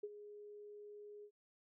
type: tone with ADSR envelope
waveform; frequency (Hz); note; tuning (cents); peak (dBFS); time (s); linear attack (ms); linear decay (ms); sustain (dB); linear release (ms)
sine; 415.2; G#4; 0; -39; 0.03-1.31; 8; 41; -12; 72
effects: none